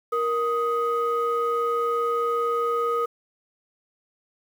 sine tone pair together, 468.8 / 1251.5 Hz, A#4 / D#6, +10 / +10 cents, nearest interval octave + perfect fourth, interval 1700 cents, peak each -23 / -23 dBFS, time 0.12-3.06 s, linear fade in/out 10 ms, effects tanh soft clip ceiling -16 dBFS + 8-bit

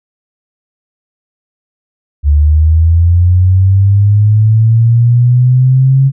sine linear sweep, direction up, 71.6 to 136.6 Hz, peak -4 dBFS, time 2.23-6.12 s, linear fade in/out 50 ms, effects none

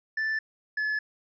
triangle tone pair in turn, 1760 / 1716.8 Hz, A6 / A6, 0 / -43 cents, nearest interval unison, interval 43 cents, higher first, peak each -24 dBFS, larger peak neither, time 0.17-0.39 / 0.77-0.99 s, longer neither, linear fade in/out 5 ms, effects resampled to 16000 Hz

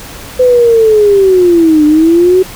sine linear two-way sweep, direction down then up, 509 to 297.6 to 377.9 Hz, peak -3 dBFS, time 0.39-2.43 s, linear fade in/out 10 ms, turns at 1.85 s, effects pink hiss -28 dBFS RMS until 2.55 s

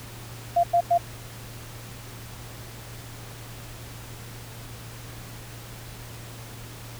sine tone bursts, 692 Hz, F5, 16 cents flat, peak -16 dBFS, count 3, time 0.56-0.98 s, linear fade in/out 10 ms, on 76 ms, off 96 ms, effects added 116 Hz sine -41 dBFS peak until 6.99 s + pink hiss -43 dBFS RMS until 6.99 s

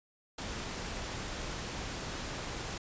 pink noise, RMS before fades -39 dBFS, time 0.38-2.78 s, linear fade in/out 5 ms, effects resampled to 16000 Hz

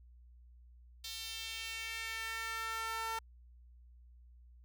sawtooth tone with high-pass filter sweep, 449.9 Hz, A4, 39 cents sharp, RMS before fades -41 dBFS, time 1.04-3.19 s, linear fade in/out 5 ms, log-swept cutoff 3900 to 1000 Hz, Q 2.2, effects added 60 Hz sine -56 dBFS peak until 4.64 s

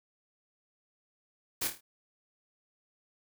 white noise with echo, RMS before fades -32 dBFS, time 1.61-1.68 s, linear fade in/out 10 ms, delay 26 ms, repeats 5, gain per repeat -6 dB, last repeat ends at 1.81 s, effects none

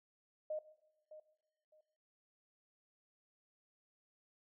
sine tone with echo, 617 Hz, D#5, 15 cents flat, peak -37 dBFS, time 0.5-0.59 s, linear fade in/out 5 ms, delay 610 ms, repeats 2, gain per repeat -14 dB, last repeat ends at 1.81 s, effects noise-tail reverb RT60 1.0 s tail -17 dB re dry

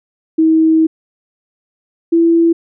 sine tone pair in turn, 320 / 333.8 Hz, D#4 / E4, +49 / +22 cents, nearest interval minor second, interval 73 cents, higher second, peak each -7 dBFS, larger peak neither, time 0.38-0.87 / 2.12-2.53 s, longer first, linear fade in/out 10 ms, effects none

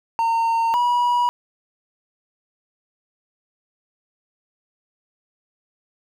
triangle tone pair in turn, 915 / 969.4 Hz, A#5 / B5, -32 / -32 cents, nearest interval minor second, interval 100 cents, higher second, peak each -15 / -14 dBFS, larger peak second, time 0.19-0.74 / 0.74-1.29 s, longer neither, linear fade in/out 0 ms, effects none

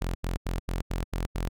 sawtooth tone bursts, 43.65 Hz, F1, in tune, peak -24 dBFS, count 7, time 0.01-1.488 s, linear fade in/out 10 ms, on 140 ms, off 83 ms, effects none

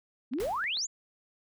sine exponential sweep, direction up, 222.1 to 7459 Hz, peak -29 dBFS, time 0.31-0.87 s, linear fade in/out 20 ms
clicks, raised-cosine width 0.3 ms, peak -32 dBFS, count 5, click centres 0.336 / 0.386 / 0.439 / 0.64 / 0.771 s
pink noise with exponential decay, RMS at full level -39 dBFS, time 0.4-0.81 s, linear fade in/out 0 ms, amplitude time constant 88 ms
effects none

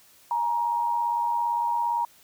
sine tone pair together, 844.4 / 942 Hz, G#5 / A#5, +29 / +18 cents, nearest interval major second, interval 189 cents, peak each -32 / -23 dBFS, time 0.31-2.05 s, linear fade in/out 2 ms, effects white hiss -56 dBFS RMS until 2.23 s

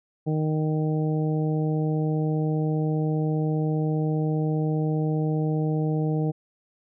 harmonic tone, 155 Hz, D#3, 6 cents flat, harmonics 1 / 2 / 3 / 4 / 5, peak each -23 / -29 / -31 / -38 / -38 dBFS, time 0.26-6.32 s, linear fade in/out 20 ms, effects none

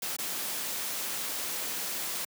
white noise with dropouts, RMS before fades -34 dBFS, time 0.02-2.25 s, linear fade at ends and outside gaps 5 ms, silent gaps 0.166-0.185 s, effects high-pass 150 Hz 12 dB/octave

